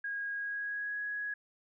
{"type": "tone with pitch glide", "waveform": "sine", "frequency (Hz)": [1638, 1669.5], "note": ["G#6", "G#6"], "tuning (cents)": [-24, 9], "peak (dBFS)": -34, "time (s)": [0.04, 1.34], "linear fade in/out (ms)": 5, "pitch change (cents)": 33, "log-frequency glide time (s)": [0.32, 1], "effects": []}